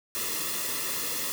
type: noise with comb filter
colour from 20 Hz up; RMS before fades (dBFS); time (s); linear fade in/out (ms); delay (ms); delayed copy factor
white; -31; 0.15-1.32; 0; 1.3; -0.7
effects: none